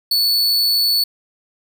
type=tone; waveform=45% pulse; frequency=4444 Hz; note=C#8; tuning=4 cents sharp; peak=-13 dBFS; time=0.11-1.04 s; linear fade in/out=5 ms; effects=none